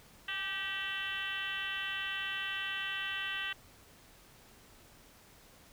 sine tone with frequency modulation, 2305 Hz, D7, 33 cents flat, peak -34 dBFS, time 0.28-3.53 s, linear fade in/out 5 ms, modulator 375 Hz, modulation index 2.6, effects pink hiss -59 dBFS RMS until 5.72 s

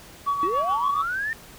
sine tone with tremolo, 1132 Hz, C#6, 36 cents sharp, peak -18 dBFS, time 0.26-1.03 s, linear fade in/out 20 ms, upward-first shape sine, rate 7 Hz, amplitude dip 60%
sine linear sweep, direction up, 307.3 to 1831 Hz, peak -24 dBFS, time 0.43-1.33 s, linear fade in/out 0 ms
effects tanh soft clip ceiling -16 dBFS + pink hiss -46 dBFS RMS until 1.58 s

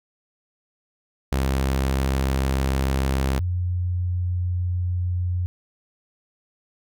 sawtooth / sine tone pair in turn, 66.8 / 89.33 Hz, C2 / F2, +36 / +40 cents, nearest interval perfect fourth, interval 504 cents, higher second, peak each -16 / -21 dBFS, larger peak first, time 1.32-3.39 / 3.39-5.46 s, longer neither, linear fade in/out 0 ms, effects none

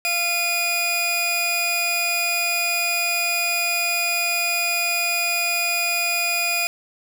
sawtooth tone pair together, 688.9 / 2455 Hz, F5 / D#7, -24 / -24 cents, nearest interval octave + minor seventh, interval 2200 cents, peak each -24 / -17 dBFS, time 0.05-6.67 s, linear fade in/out 0 ms, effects none

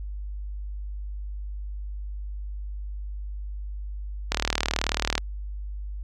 click train, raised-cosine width 0.2 ms, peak -5 dBFS, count 34, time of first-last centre 4.32-5.179 s, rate 38.4 Hz, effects added 50 Hz sine -31 dBFS peak until 6.03 s

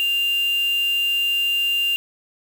sine tone with quantisation, 2794 Hz, F7, in tune, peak -18 dBFS, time 0-1.96 s, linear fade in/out 0 ms, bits 5, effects none

